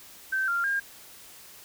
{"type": "tone with pitch steps", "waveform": "sine", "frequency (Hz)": [1550, 1390, 1611], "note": ["G6", "F6", "G6"], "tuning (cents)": [-20, -9, 47], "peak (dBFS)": -24, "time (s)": [0.32, 0.8], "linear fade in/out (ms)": 10, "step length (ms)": 160, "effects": ["white hiss -49 dBFS RMS until 1.64 s"]}